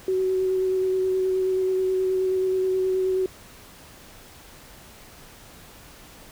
sine tone with vibrato, 375 Hz, F#4, 23 cents sharp, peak -20 dBFS, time 0.08-3.26 s, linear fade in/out 2 ms, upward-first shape square, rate 9.4 Hz, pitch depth 10 cents each way, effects pink hiss -47 dBFS RMS until 6.31 s

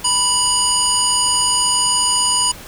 harmonic tone with a mistuned harmonic, 980 Hz, B5, 14 cents flat, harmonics 1 / 3 / 5 / 7 / 9 / 10, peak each -21 / -21 / -21 / -21 / -21 / -21 dBFS, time 0.04-2.52 s, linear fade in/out 10 ms, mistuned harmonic 10, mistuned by -43 cents, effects pink hiss -36 dBFS RMS until 2.67 s

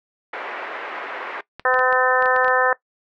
white band-pass noise, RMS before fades -31 dBFS, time 0.33-1.41 s, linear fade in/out 5 ms, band 370 to 2000 Hz, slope 24 dB/octave
clicks, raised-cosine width 0.3 ms, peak -18 dBFS, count 9, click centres 1.596 / 1.742 / 1.792 / 1.927 / 2.224 / 2.258 / 2.363 / 2.446 / 2.481 s
harmonic tone, 255.3 Hz, C4, 42 cents flat, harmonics 2 / 3 / 4 / 5 / 6 / 7, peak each -21 / -23 / -23 / -23 / -24 / -21 dBFS, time 1.65-2.73 s, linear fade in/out 2 ms
effects noise-tail reverb RT60 0.1 s tail -19 dB re dry

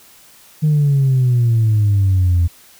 sine exponential sweep, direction down, 155.56 to 84.2 Hz, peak -9 dBFS, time 0.62-2.48 s, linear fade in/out 20 ms, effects tanh soft clip ceiling -8 dBFS + white hiss -46 dBFS RMS until 2.79 s

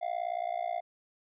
triangle tone with amplitude modulation, 698.5 Hz, F5, in tune, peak -25 dBFS, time 0.01-0.81 s, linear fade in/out 20 ms, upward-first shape sine, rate 58.7 Hz, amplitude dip 100%, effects resampled to 8000 Hz

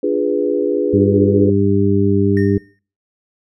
sine chord, D diminished seventh, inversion none, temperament equal with one note detuned, 293.7 / 349.2 / 412.9 / 493.9 Hz, D4 / F4 / Ab4 / Cb5, 0 / 0 / -10 / 0 cents, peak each -20 / -21 / -18 / -20 dBFS, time 0.03-1.5 s, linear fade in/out 5 ms
harmonic tone, 99.5 Hz, G2, 26 cents sharp, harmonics 1 / 2 / 3 / 4, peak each -17 / -17 / -17 / -17 dBFS, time 0.93-2.58 s, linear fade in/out 5 ms
triangle tone with exponential decay, 1832 Hz, A#6, 31 cents flat, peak -23 dBFS, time 2.37-2.79 s, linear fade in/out 1 ms, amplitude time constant 91 ms
effects noise-tail reverb RT60 0.4 s tail -24 dB re dry

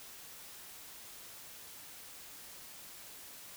silence, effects white hiss -51 dBFS RMS until 3.56 s

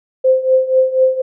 sine tone with tremolo, 520 Hz, C5, 11 cents flat, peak -6 dBFS, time 0.24-1.22 s, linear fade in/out 10 ms, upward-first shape triangle, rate 4.1 Hz, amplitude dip 85%, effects none

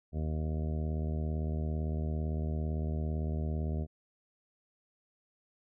harmonic tone, 77.78 Hz, D#2, in tune, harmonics 1 / 2 / 3 / 4 / 5 / 6 / 7 / 8 / 9, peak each -32 / -37 / -41 / -49 / -46 / -51 / -53 / -49 / -53 dBFS, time 0.12-3.87 s, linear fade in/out 50 ms, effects none

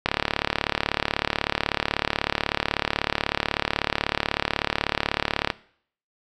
click train, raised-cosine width 0.3 ms, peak -4 dBFS, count 198, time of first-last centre 0.06-5.502 s, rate 36.2 Hz, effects noise-tail reverb RT60 0.6 s tail -20 dB re dry

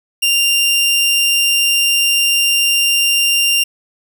sawtooth tone, 2787 Hz, F7, 4 cents flat, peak -8 dBFS, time 0.22-3.64 s, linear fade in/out 10 ms, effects none

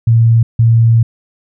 sine tone pair in turn, 114.9 / 114.9 Hz, A#2 / A#2, -25 / -25 cents, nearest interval unison, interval 0 cents, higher neither, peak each -5 dBFS, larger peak neither, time 0.07-0.43 / 0.59-1.03 s, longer second, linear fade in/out 5 ms, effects none

